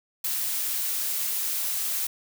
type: noise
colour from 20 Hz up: blue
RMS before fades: -28 dBFS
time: 0.24-2.07 s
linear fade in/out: 5 ms
effects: none